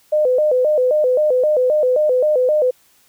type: tone with vibrato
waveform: sine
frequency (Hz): 554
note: C#5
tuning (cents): -1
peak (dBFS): -12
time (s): 0.12-2.71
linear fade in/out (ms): 10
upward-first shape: square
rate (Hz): 3.8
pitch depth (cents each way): 160
effects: white hiss -55 dBFS RMS until 3.08 s